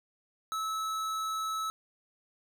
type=tone with hard clipping; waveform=sine; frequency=1300 Hz; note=E6; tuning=24 cents flat; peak=-33 dBFS; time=0.52-1.7 s; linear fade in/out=0 ms; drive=16 dB; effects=none